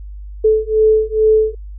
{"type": "beating tone pair", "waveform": "sine", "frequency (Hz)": [434.1, 436.4], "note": ["A4", "A4"], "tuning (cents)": [-23, -14], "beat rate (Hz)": 2.3, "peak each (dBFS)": -13, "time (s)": [0.44, 1.55], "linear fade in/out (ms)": 10, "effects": ["added 50 Hz sine -28 dBFS peak until 1.78 s"]}